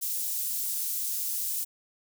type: high-pass noise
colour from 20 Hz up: white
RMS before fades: -31 dBFS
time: 0.01-1.65 s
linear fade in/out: 20 ms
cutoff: 7300 Hz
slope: 12 dB/octave
effects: none